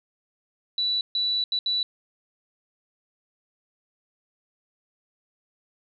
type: tone bursts at uneven times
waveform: sine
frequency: 3951 Hz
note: B7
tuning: in tune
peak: -22 dBFS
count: 4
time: 0.78-1.01 / 1.15-1.44 / 1.52-1.59 / 1.66-1.83 s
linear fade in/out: 2 ms
effects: none